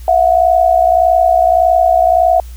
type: tone pair together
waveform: sine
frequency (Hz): 667 / 728.7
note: E5 / F#5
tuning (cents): +20 / -27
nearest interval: major second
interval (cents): 153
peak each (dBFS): -10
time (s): 0.08-2.4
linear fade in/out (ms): 2
effects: added 60 Hz sine -27 dBFS peak until 2.56 s + white hiss -44 dBFS RMS until 2.56 s